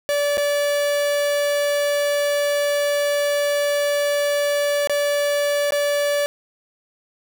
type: tone with dropouts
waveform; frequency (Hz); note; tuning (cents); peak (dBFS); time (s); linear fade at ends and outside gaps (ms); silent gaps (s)
45% pulse; 578; D5; -28; -18; 0.09-6.26; 0; 0.372-0.379 / 4.873-4.896 / 5.707-5.722
effects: none